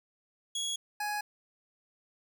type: tone pair in turn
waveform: 25% pulse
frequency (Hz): 3336 / 834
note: G#7 / G#5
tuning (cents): +7 / +7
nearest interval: 2 octaves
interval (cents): 2400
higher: first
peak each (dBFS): -28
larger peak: neither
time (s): 0.55-0.76 / 1-1.21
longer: neither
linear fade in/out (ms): 5
effects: none